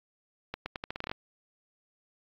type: accelerating click train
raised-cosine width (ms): 0.3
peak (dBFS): -18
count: 11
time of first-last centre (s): 0.54-1.115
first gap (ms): 120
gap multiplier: 0.82
effects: low-pass 5000 Hz 12 dB/octave + AAC 48 kbps